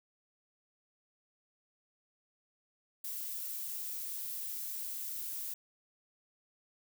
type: noise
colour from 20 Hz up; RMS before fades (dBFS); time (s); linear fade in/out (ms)
violet; -40; 3.04-5.54; 5
effects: none